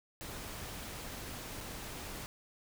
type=noise with dropouts; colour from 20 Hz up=pink; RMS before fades=-44 dBFS; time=0.21-2.26 s; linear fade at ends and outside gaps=0 ms; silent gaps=1.605-1.609 s; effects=none